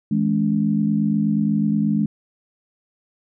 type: tone cluster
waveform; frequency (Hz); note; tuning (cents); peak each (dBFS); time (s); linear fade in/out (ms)
sine; 162.9 / 211.2 / 281.9; E3 / G#3 / C#4; -20 / +29 / +29; -23 / -18 / -25; 0.11-2.06; 5
effects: none